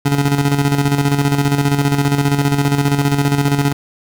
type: tone with tremolo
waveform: 25% pulse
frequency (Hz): 141.6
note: C#3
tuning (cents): +37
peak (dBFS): -7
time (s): 0.05-3.73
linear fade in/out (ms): 10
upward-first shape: square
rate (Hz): 15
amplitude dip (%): 55
effects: 8-bit